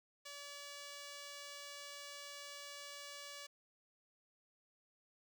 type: tone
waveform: 5% pulse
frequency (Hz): 573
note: D5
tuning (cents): -43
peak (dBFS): -37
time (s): 0.25-3.47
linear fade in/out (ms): 10
effects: none